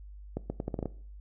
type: accelerating click train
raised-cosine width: 2 ms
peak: -19 dBFS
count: 8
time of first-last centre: 0.37-0.857 s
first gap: 130 ms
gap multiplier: 0.78
effects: noise-tail reverb RT60 0.5 s tail -19 dB re dry + added 50 Hz sine -44 dBFS peak until 1.2 s